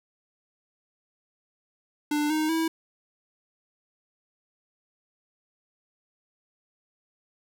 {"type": "tone with pitch steps", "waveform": "square", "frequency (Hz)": [296.8, 310.5, 324.8], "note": ["D4", "D#4", "E4"], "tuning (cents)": [18, -3, -26], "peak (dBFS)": -24, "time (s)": [2.11, 2.68], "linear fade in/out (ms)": 5, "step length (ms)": 190, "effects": []}